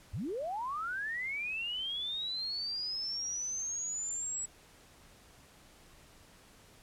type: linear sweep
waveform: sine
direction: up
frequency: 65.6 to 7830 Hz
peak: -34 dBFS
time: 0.13-4.46 s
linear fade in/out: 10 ms
effects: pink hiss -59 dBFS RMS until 6.82 s + low-pass 12000 Hz 12 dB/octave